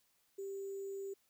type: tone with sample-and-hold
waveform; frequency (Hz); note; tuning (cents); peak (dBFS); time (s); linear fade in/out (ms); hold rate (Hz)
sine; 392; G4; 0; -40; 0.38-1.14; 10; 7350
effects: white hiss -75 dBFS RMS until 1.29 s